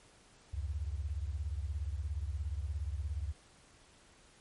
sine beating tone pair, 69.2 / 86.2 Hz, C#2 / F2, -2 / -22 cents, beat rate 17 Hz, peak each -36 / -39 dBFS, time 0.53-3.33 s, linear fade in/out 10 ms, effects pink hiss -62 dBFS RMS until 4.4 s + MP3 48 kbps

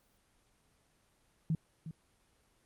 sine tone with echo, 159.9 Hz, D#3, 48 cents sharp, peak -28 dBFS, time 1.5-1.55 s, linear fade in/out 2 ms, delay 360 ms, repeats 1, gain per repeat -12 dB, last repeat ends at 1.91 s, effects pink hiss -71 dBFS RMS until 2.65 s + Opus 24 kbps

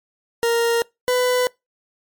40% pulse tone pair in turn, 466.2 / 499 Hz, A#4 / B4, 0 / +18 cents, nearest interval minor second, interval 118 cents, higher second, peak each -15 dBFS, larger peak neither, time 0.43-0.82 / 1.08-1.47 s, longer neither, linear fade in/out 0 ms, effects noise-tail reverb RT60 0.2 s tail -24 dB re dry + MP3 96 kbps

